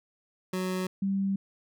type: tone pair in turn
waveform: 25% pulse / sine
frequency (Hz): 185 / 195.38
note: F#3 / G3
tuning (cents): 0 / -5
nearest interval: minor second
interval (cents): 95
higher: second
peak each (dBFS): -25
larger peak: neither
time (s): 0.53-0.87 / 1.02-1.36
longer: neither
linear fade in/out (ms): 5
effects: none